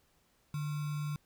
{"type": "tone with sample-and-hold", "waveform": "sine", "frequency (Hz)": 148.5, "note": "D3", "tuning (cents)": 20, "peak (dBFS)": -33, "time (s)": [0.54, 1.16], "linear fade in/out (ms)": 2, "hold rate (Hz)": 1225, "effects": ["pink hiss -71 dBFS RMS until 1.25 s"]}